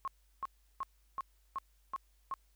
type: tone bursts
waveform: sine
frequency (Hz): 1081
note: C#6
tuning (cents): -44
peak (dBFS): -34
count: 7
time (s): 0.05-2.339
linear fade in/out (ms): 0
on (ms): 27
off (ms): 350
effects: added 50 Hz sine -66 dBFS peak until 2.55 s + white hiss -75 dBFS RMS until 2.55 s